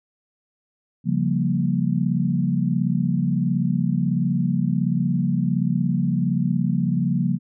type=chord; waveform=sine; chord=G half-diminished seventh; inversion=second; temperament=equal; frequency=138.59 / 174.61 / 196 / 233.1 Hz; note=Db3 / F3 / G3 / Bb3; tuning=0 / 0 / 0 / 0 cents; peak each=-24 / -22 / -26 / -25 dBFS; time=1.04-7.39 s; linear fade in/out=50 ms; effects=none